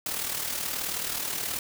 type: noise with amplitude modulation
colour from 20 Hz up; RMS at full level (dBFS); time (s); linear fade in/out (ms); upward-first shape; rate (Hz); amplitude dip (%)
white; -29; 0.06-1.59; 2; sine; 38.7; 55
effects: none